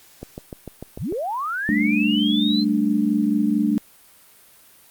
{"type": "click train", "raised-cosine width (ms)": 2, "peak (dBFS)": -19, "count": 7, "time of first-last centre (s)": [0.23, 1.124], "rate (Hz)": 6.71}
{"type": "linear sweep", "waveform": "sine", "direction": "up", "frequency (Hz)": [32.33, 4186], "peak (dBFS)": -23, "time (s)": [0.98, 2.65], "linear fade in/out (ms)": 50}
{"type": "chord", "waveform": "sine", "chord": "G suspended second", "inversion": "none", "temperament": "just", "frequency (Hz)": [196, 220.5, 294], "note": ["G3", "A3", "D4"], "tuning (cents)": [0, 4, 2], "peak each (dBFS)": [-24, -20, -21], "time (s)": [1.69, 3.78], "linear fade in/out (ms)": 0}
{"effects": ["white hiss -51 dBFS RMS until 4.9 s", "Opus 48 kbps"]}